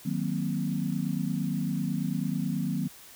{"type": "chord", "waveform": "sine", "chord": "C half-diminished seventh", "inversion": "first", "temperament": "equal", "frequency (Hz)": [155.56, 185, 233.1, 261.6], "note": ["Eb3", "Gb3", "Bb3", "C4"], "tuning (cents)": [0, 0, 0, 0], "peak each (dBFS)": [-32, -31, -33, -34], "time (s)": [0.05, 2.88], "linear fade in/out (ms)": 10, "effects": ["white hiss -50 dBFS RMS until 3.15 s"]}